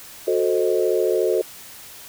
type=chord; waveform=sine; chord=F# diminished seventh; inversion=none; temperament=equal with one note detuned; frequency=366.2 / 440 / 523.3 / 622.3 Hz; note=F#4 / A4 / C5 / Eb5; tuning=-18 / 0 / 0 / 0 cents; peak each=-21 / -21 / -24 / -26 dBFS; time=0.27-1.42 s; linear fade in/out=10 ms; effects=white hiss -41 dBFS RMS until 2.08 s